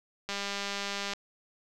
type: click train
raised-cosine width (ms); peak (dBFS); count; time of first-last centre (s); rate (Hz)
0.2; -17; 170; 0.29-1.135; 200
effects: none